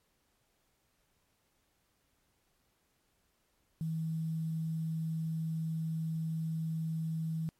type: tone with quantisation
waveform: sine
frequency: 160.9 Hz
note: E3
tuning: 42 cents flat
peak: -32 dBFS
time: 3.81-7.49 s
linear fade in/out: 0 ms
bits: 10
effects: pink hiss -75 dBFS RMS until 7.59 s + MP3 64 kbps